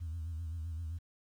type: tone with vibrato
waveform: sine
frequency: 81.8 Hz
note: E2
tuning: 13 cents flat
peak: -35 dBFS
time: 0-0.99 s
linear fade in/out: 20 ms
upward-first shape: sine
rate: 7.7 Hz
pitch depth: 84 cents each way
effects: tanh soft clip ceiling -34 dBFS + 11-bit